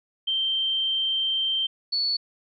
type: tone pair in turn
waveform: sine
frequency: 3136 / 4435 Hz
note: G7 / C#8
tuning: 0 / 0 cents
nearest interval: tritone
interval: 600 cents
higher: second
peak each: -22 dBFS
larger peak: neither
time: 0.27-1.67 / 1.92-2.17 s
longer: first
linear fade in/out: 10 ms
effects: none